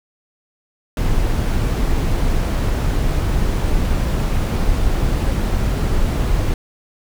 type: noise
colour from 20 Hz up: brown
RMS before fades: -17 dBFS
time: 0.97-6.54 s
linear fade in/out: 2 ms
effects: none